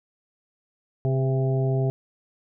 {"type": "harmonic tone with a mistuned harmonic", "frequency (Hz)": 132.7, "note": "C3", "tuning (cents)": 25, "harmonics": [1, 2, 3, 4, 5, 6], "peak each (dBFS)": [-21, -35, -28, -41, -32, -42], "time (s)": [1.05, 1.9], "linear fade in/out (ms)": 0, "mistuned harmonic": 4, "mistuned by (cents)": -69, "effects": []}